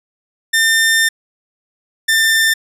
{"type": "tone pair in turn", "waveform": "sawtooth", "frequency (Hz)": [1800, 1791.3], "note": ["A6", "A6"], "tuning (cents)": [39, 31], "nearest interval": "unison", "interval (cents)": 8, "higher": "first", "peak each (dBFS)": -7, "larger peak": "neither", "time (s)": [[0.53, 1.09], [2.08, 2.54]], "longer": "first", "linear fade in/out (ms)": 10, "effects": ["resampled to 32000 Hz"]}